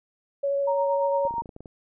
sine tone with vibrato, 559 Hz, C#5, 14 cents sharp, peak -22 dBFS, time 0.43-1.28 s, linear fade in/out 10 ms, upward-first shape sine, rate 13 Hz, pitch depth 9 cents each way
sine tone with tremolo, 932.3 Hz, A#5, in tune, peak -24 dBFS, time 0.67-1.42 s, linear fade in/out 10 ms, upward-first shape sine, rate 8.7 Hz, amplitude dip 50%
clicks, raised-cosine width 2 ms, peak -28 dBFS, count 10, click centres 1.252 / 1.309 / 1.34 / 1.382 / 1.42 / 1.458 / 1.492 / 1.564 / 1.606 / 1.658 s
effects none

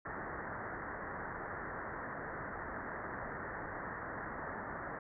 white low-pass noise, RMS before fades -43 dBFS, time 0.05-4.99 s, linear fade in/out 5 ms, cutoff 1900 Hz, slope 96 dB/octave, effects none

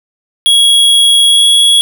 square tone with pitch glide, 3322 to 3341 Hz, G#7 to G#7, 0 to +10 cents, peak -5 dBFS, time 0.46-1.81 s, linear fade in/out 0 ms, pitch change +10 cents, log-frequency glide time 1.26-1.47 s, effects none

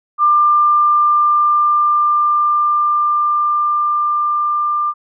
sine tone with level ramp, 1193 Hz, D6, 27 cents sharp, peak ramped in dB -8 to -14 dBFS, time 0.18-4.94 s, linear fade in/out 50 ms, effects none

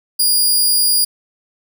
15% pulse tone, 4850 Hz, D#8, 45 cents flat, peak -5 dBFS, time 0.19-1.05 s, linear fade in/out 10 ms, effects none

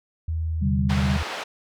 sine tone with pitch glide, 80.7 to 78.27 Hz, E2 to D#2, -36 to +11 cents, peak -23 dBFS, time 0.28-1.23 s, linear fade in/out 5 ms, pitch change -53 cents, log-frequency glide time 0.49-1.04 s
sine chord, C suspended second, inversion none, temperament equal, 130.81 / 146.83 / 196 Hz, C3 / D3 / G3, 0 / 0 / 0 cents, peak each -26 / -27 / -23 dBFS, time 0.61-1.18 s, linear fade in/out 20 ms
pink band-pass noise, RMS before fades -32 dBFS, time 0.89-1.44 s, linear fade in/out 10 ms, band 550 to 3800 Hz, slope 12 dB/octave
effects none

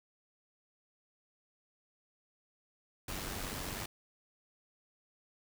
pink noise with amplitude modulation, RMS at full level -38 dBFS, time 3.08-3.86 s, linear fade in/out 5 ms, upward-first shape sine, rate 96 Hz, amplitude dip 50%, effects none

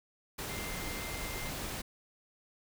sine tone in noise, 2093 Hz, C7, in tune, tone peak -45 dBFS, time 0.49-1.5 s, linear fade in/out 10 ms, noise pink, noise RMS -39 dBFS, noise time 0.38-1.82 s, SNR -9 dB, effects none

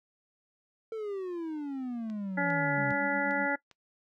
triangle exponential sweep, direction down, 453.8 to 130.8 Hz, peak -31 dBFS, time 0.92-2.92 s, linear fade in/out 2 ms
click train, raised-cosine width 0.2 ms, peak -35 dBFS, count 5, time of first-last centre 2.1-3.713 s, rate 2.48 Hz
harmonic tone, 283.2 Hz, C#4, 37 cents sharp, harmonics 1 / 2 / 3 / 5 / 6 / 7, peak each -34 / -34 / -34 / -34 / -34 / -34 dBFS, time 2.37-3.56 s, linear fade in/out 10 ms
sine tone with tremolo, 200 Hz, G3, 35 cents sharp, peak -36 dBFS, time 2.77-3.47 s, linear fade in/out 10 ms, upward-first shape sine, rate 8.2 Hz, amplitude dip 60%
effects noise-tail reverb RT60 0.1 s tail -20 dB re dry

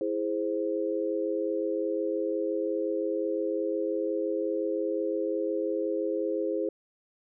sine chord, E augmented, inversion none, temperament equal, 329.6 / 415.3 / 523.3 Hz, E4 / G#4 / B#4, 0 / 0 / 0 cents, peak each -31 dBFS, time 0.01-6.69 s, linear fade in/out 2 ms, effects none

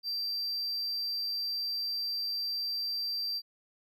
triangle tone, 4699 Hz, D8, in tune, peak -30 dBFS, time 0.03-3.42 s, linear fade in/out 50 ms, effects none

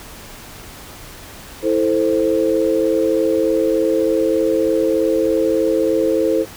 sine chord, A minor, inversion second, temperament equal with one note detuned, 327.5 / 440 / 523.3 Hz, E4 / A4 / C5, -11 / 0 / 0 cents, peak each -18 dBFS, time 1.62-6.46 s, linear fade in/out 50 ms, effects pink hiss -37 dBFS RMS until 6.56 s

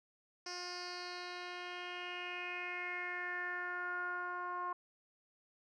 10% pulse tone with low-pass filter sweep, 356.7 Hz, F4, 37 cents sharp, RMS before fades -42 dBFS, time 0.46-4.73 s, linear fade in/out 5 ms, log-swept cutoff 5400 to 1100 Hz, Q 5.5, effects none

